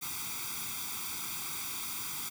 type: noise with comb filter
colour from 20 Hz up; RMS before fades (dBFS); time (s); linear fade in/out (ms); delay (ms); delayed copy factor
white; -38; 0.01-2.3; 20; 0.85; +1
effects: high-pass 80 Hz 12 dB/octave